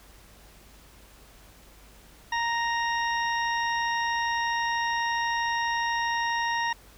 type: harmonic tone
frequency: 932.3 Hz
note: A#5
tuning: in tune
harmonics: 1 / 2 / 3 / 4 / 6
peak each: -27 / -29 / -38 / -39 / -39 dBFS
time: 2.32-6.73 s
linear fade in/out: 5 ms
effects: added 50 Hz sine -54 dBFS peak until 6.97 s + pink hiss -54 dBFS RMS until 6.97 s